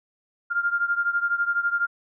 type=beating tone pair; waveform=sine; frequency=1396.9 / 1408.9 Hz; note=F6 / F6; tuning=0 / +15 cents; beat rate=12 Hz; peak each=-23 / -26 dBFS; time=0.5-1.87 s; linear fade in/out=20 ms; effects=none